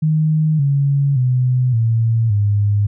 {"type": "tone with pitch steps", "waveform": "sine", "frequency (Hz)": [155.7, 140.32, 126.47, 113.98, 102.72], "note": ["D#3", "C#3", "B2", "A#2", "G#2"], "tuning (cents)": [2, 21, 42, -38, -19], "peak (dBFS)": -12, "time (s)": [0.02, 2.87], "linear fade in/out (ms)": 10, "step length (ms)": 570, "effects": []}